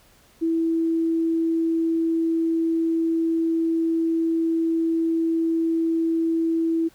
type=tone; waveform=sine; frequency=328.3 Hz; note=E4; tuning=7 cents flat; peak=-19 dBFS; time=0.41-6.89 s; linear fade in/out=20 ms; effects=pink hiss -56 dBFS RMS until 6.94 s